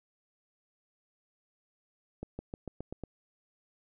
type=accelerating click train; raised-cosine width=2 ms; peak=-25 dBFS; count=7; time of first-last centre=2.23-3.037 s; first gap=160 ms; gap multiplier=0.93; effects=none